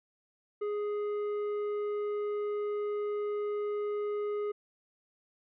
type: tone with tanh clipping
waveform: sine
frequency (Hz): 415.3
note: G#4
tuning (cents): 0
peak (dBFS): -32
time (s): 0.61-4.52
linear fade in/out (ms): 10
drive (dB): 8
effects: none